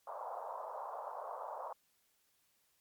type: band-pass noise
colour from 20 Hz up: white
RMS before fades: -44 dBFS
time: 0.07-1.73 s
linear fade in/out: 5 ms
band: 530 to 1100 Hz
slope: 48 dB/octave
effects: white hiss -75 dBFS RMS until 2.8 s + MP3 96 kbps